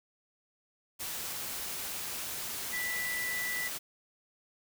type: tone in noise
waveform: sine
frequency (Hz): 1975.5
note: B6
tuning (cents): 0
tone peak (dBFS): -33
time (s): 2.72-3.69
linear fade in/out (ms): 20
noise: white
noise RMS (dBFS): -38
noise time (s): 0.99-3.79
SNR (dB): +2
effects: none

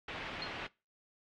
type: low-pass noise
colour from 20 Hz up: white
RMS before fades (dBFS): -43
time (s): 0.08-0.67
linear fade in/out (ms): 5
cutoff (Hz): 3000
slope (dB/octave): 24
type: tone with exponential decay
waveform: sine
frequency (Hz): 4223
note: C8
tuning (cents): +15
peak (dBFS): -35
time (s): 0.42-0.54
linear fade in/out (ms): 2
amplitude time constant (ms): 25
effects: noise-tail reverb RT60 0.3 s tail -23 dB re dry + AAC 64 kbps

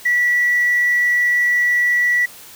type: tone with tanh clipping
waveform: triangle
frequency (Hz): 1949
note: B6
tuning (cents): -23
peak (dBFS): -13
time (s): 0.05-2.26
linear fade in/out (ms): 10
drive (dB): 4
effects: white hiss -40 dBFS RMS until 2.55 s

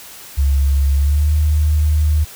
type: tone with pitch glide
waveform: sine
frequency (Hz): 69.3 to 76.01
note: C#2 to D#2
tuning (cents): 0 to -40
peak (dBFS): -11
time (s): 0.37-2.25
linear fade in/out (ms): 20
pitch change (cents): +160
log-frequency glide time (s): 0.94-1.32
effects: white hiss -37 dBFS RMS until 2.35 s

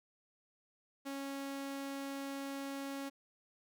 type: tone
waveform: sawtooth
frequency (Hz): 275.7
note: C#4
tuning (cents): -9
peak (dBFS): -36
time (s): 1.05-3.1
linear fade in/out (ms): 20
effects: none

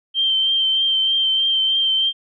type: tone with vibrato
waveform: sine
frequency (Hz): 3136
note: G7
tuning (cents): 0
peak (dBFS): -15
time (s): 0.14-2.13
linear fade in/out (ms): 50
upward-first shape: triangle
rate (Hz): 3.2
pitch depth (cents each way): 23
effects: none

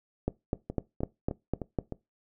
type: two click trains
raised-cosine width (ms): 2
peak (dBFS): -14 / -21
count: 7 / 5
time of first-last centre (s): 0.28-1.788 / 0.7-1.923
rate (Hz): 3.98 / 3.27
effects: noise-tail reverb RT60 0.2 s tail -20 dB re dry

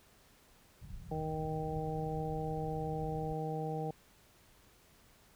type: low-pass noise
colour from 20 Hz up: pink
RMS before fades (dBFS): -47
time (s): 0.81-3.35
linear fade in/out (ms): 20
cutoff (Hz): 180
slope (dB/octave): 48
type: harmonic tone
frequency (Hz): 156.7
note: D#3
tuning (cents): +13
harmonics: 1 / 2 / 3 / 4 / 5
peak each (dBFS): -38 / -45 / -40 / -47 / -41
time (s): 1.11-3.91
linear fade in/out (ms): 5
effects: pink hiss -64 dBFS RMS until 5.35 s

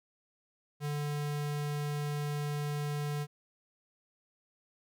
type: tone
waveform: square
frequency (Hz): 146.83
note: D3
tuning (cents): 0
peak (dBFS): -33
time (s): 0.8-3.27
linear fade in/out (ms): 50
effects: none

